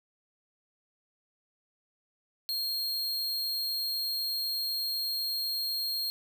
45% pulse tone, 4236 Hz, C8, 21 cents sharp, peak -29 dBFS, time 2.49-6.1 s, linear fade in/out 0 ms, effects none

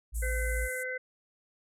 sine tone, 57.1 Hz, A#1, 35 cents flat, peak -29 dBFS, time 0.12-0.69 s, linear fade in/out 50 ms
pink band-pass noise, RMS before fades -44 dBFS, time 0.14-0.84 s, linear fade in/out 20 ms, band 7600 to 12000 Hz, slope 48 dB/octave
harmonic tone, 510 Hz, C5, 44 cents flat, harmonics 1 / 3 / 4, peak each -37 / -37 / -37 dBFS, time 0.22-0.98 s, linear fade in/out 10 ms
effects none

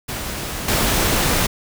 pink noise with level steps, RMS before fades -27 / -18 dBFS, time 0.08-1.47 s, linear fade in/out 10 ms, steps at 0.68 s, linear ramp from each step 5 ms, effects none

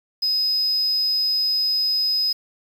triangle tone, 5040 Hz, D#8, 21 cents sharp, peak -16 dBFS, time 0.22-2.33 s, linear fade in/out 10 ms, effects tanh soft clip ceiling -14 dBFS + 7-bit

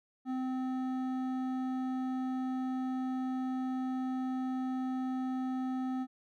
sine tone with hard clipping, 258.3 Hz, C4, 22 cents flat, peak -34 dBFS, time 0.25-6.07 s, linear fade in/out 50 ms, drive 10 dB, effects none

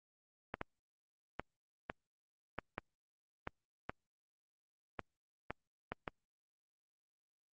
clicks, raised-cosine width 0.5 ms, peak -23 dBFS, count 12, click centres 0.541 / 0.614 / 1.396 / 1.899 / 2.587 / 2.781 / 3.474 / 3.895 / 4.993 / 5.506 / 5.92 / 6.078 s, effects Opus 32 kbps

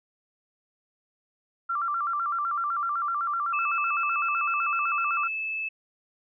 sine tone with vibrato, 1267 Hz, D#6, 31 cents sharp, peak -25 dBFS, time 1.69-5.28 s, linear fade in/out 10 ms, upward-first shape square, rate 7.9 Hz, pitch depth 130 cents each way
sine tone, 2616 Hz, E7, 14 cents flat, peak -28 dBFS, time 3.53-5.69 s, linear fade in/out 10 ms
effects none

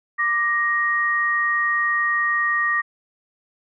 sine tone pair together, 1181 / 1874.7 Hz, D6 / A#6, +9 / +9 cents, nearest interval minor sixth, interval 800 cents, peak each -23 / -19 dBFS, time 0.18-2.82 s, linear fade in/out 20 ms, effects none

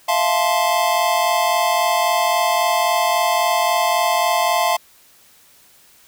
square chord, F major seventh, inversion third, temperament just, 654.8 / 698.5 / 873.1 / 1047.7 Hz, E5 / F5 / A5 / C6, -12 / 0 / -14 / +2 cents, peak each -24 / -20 / -22 / -22 dBFS, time 0.08-4.77 s, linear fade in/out 10 ms, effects white hiss -51 dBFS RMS until 6.07 s

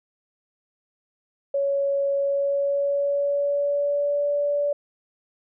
sine tone with pitch glide, 558 to 577.7 Hz, C#5 to D5, +11 to -29 cents, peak -20 dBFS, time 1.54-4.73 s, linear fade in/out 5 ms, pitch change +60 cents, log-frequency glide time 2.16-4.27 s, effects none

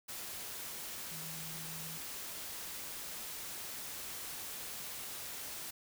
sine tone in noise, 160.9 Hz, E3, 42 cents flat, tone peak -49 dBFS, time 1.11-1.98 s, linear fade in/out 10 ms, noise white, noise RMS -44 dBFS, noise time 0.08-5.71 s, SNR -8 dB, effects none

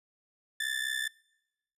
30% pulse ring-modulated tone, 1760 Hz, A6, in tune, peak -25 dBFS, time 0.6-1.08 s, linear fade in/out 2 ms, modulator 32.4 Hz, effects noise-tail reverb RT60 0.9 s tail -25 dB re dry + resampled to 32000 Hz

